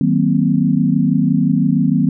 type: chord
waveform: sine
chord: C half-diminished seventh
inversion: first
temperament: just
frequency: 156.98 / 188.37 / 235.5 / 261.6 Hz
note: Eb3 / Gb3 / Bb3 / C4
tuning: +16 / +31 / +18 / 0 cents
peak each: -17 dBFS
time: 0.01-2.09 s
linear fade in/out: 2 ms
effects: none